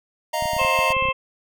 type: chord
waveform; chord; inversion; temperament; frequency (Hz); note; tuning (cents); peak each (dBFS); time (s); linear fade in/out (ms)
square; Eb suspended second; none; equal; 622.3 / 698.5 / 932.3; Eb5 / F5 / Bb5; 0 / 0 / 0; -27 / -29 / -26; 0.33-0.93; 10
type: clicks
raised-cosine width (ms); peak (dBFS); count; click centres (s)
5; -22; 12; 0.424 / 0.456 / 0.534 / 0.566 / 0.616 / 0.649 / 0.79 / 0.905 / 0.967 / 1.024 / 1.054 / 1.087
type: harmonic tone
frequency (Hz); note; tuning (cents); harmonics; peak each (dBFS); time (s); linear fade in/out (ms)
528; C5; +16; 1 / 2 / 4 / 5 / 6; -26 / -22 / -29 / -23 / -33; 0.58-1.13; 20
effects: none